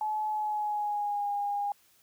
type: tone with pitch glide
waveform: sine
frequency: 856 to 814 Hz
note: A5 to G#5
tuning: -48 to -35 cents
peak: -28 dBFS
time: 0.01-1.72 s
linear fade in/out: 2 ms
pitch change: -87 cents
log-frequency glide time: 0.29-1.3 s
effects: white hiss -64 dBFS RMS until 2.02 s